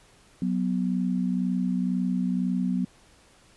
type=tone pair together; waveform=sine; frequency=185.2 / 247.2 Hz; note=F#3 / B3; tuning=+2 / +2 cents; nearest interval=perfect fourth; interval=500 cents; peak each=-25 / -27 dBFS; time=0.42-2.85 s; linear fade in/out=2 ms; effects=pink hiss -57 dBFS RMS until 3.56 s + resampled to 24000 Hz